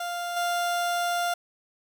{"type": "tone with level steps", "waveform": "30% pulse", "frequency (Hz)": 698.5, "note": "F5", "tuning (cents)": 0, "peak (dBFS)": [-27, -22], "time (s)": [0, 1.34], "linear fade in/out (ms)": 5, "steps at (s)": 0.36, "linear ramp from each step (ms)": 10, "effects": []}